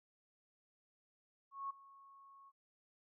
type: tone with ADSR envelope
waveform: sine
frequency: 1100 Hz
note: C#6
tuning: 14 cents flat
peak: -38 dBFS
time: 1.51-2.52 s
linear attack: 190 ms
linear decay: 11 ms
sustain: -20 dB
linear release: 39 ms
effects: none